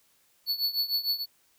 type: tone with tremolo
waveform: square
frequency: 4435 Hz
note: C#8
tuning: in tune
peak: -23 dBFS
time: 0.46-1.26 s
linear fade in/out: 50 ms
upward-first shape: triangle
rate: 6.6 Hz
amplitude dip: 90%
effects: white hiss -66 dBFS RMS until 1.58 s